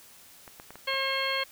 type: clicks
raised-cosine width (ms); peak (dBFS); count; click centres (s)
0.5; -30 / -28 / -29 / -29 / -31; 5; 0.478 / 0.599 / 0.706 / 0.756 / 0.94
type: harmonic tone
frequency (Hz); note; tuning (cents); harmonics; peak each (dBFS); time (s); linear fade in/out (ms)
538; C5; +48; 1 / 2 / 3 / 4 / 5 / 6 / 8; -34 / -34 / -35 / -32 / -38 / -34 / -35; 0.87-1.44; 10
effects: white hiss -53 dBFS RMS until 1.51 s